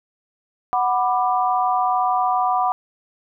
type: chord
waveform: sine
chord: B minor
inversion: second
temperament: just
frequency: 740.8 / 987.8 / 1185.3 Hz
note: F#5 / B5 / D6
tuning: +2 / 0 / +16 cents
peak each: -19 / -22 / -23 dBFS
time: 0.73-2.72 s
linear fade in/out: 0 ms
effects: none